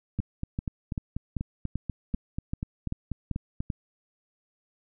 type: two click trains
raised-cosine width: 5 ms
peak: -18 / -17 dBFS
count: 15 / 10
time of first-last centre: 0.19-3.605 / 0.2-3.702 s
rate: 4.1 / 2.57 Hz
effects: none